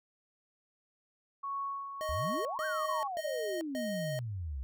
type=tone with tremolo; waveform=sine; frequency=1108.7 Hz; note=C#6; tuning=in tune; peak=-33 dBFS; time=1.43-3.08 s; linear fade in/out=10 ms; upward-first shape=sine; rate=1.5 Hz; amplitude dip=55%
type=tone bursts; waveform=square; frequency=622.3 Hz; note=D#5; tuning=in tune; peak=-36 dBFS; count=4; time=2.01-4.19 s; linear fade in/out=0 ms; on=440 ms; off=140 ms
type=exponential two-way sweep; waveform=sine; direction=up then down; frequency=61.74 to 1600 to 61.74 Hz; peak=-35 dBFS; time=2.09-4.63 s; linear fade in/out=0 ms; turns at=2.65 s
effects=none

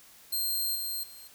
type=tone with level steps; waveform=5% pulse; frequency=4186 Hz; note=C8; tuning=in tune; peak=-21 / -25 / -40 dBFS; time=0.32-1.28 s; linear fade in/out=10 ms; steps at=0.75 / 1.03 s; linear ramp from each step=5 ms; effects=white hiss -55 dBFS RMS until 1.34 s

